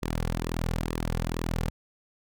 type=tone with flanger; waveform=sawtooth; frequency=41.2 Hz; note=E1; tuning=in tune; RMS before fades=-30 dBFS; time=0.02-1.7 s; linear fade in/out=10 ms; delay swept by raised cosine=1.3 to 3.2 ms; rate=2.2 Hz; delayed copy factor=-0.65; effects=none